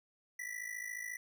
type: ring-modulated tone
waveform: square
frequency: 1966 Hz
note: B6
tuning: 8 cents flat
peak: -38 dBFS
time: 0.39-1.17 s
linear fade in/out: 2 ms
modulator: 27.1 Hz
effects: none